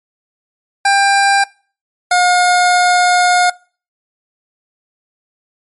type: tone pair in turn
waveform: 25% pulse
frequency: 795 / 716.7 Hz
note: G5 / F5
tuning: +24 / +45 cents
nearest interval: major second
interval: 179 cents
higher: first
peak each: -5 dBFS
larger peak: neither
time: 0.85-1.44 / 2.11-3.5 s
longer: second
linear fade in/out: 5 ms
effects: noise-tail reverb RT60 0.4 s tail -24 dB re dry + MP3 48 kbps